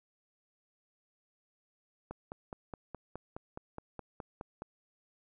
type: click train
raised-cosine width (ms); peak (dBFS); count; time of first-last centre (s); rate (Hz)
1; -27; 13; 2.11-4.62; 4.78
effects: none